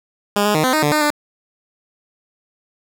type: tone with pitch steps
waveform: 10% pulse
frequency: 204.5 / 208.4 / 154.9 / 256.6 / 309.5 / 147.7 / 304.1 / 296.4 Hz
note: G#3 / G#3 / D#3 / C4 / D#4 / D3 / D#4 / D4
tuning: -26 / +6 / -7 / -34 / -9 / +10 / -40 / +16 cents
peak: -6 dBFS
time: 0.36-1.104 s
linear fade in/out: 2 ms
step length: 93 ms
effects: none